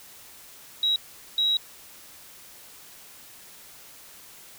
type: tone bursts at uneven times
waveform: sine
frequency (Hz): 3850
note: B7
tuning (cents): -45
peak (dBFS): -20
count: 2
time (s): 0.83-0.96 / 1.38-1.57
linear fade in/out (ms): 2
effects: white hiss -48 dBFS RMS until 4.58 s